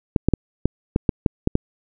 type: clicks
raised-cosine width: 3 ms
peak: -3 dBFS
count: 9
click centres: 0.162 / 0.286 / 0.337 / 0.656 / 0.961 / 1.092 / 1.262 / 1.474 / 1.554 s
effects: none